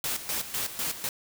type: noise with tremolo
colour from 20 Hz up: white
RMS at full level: -30 dBFS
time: 0.04-1.09 s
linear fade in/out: 2 ms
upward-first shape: square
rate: 4 Hz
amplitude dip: 70%
effects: none